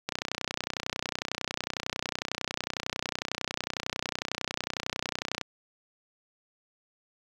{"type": "click train", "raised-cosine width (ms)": 0.2, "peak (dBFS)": -12, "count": 166, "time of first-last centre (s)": [0.09, 5.413], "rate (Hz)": 31, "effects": ["high-pass 80 Hz 12 dB/octave", "8-bit"]}